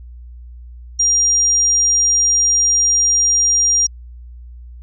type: tone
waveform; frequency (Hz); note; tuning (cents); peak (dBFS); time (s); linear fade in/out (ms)
sine; 5700; F8; +34; -11; 0.99-3.87; 10
effects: added 60 Hz sine -33 dBFS peak until 4.82 s